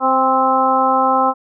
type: harmonic tone with a mistuned harmonic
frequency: 261.6 Hz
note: C4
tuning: in tune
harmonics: 1 / 2 / 3 / 4 / 5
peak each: -22 / -20 / -16 / -17 / -18 dBFS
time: 0-1.34 s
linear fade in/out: 50 ms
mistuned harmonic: 3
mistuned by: +19 cents
effects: none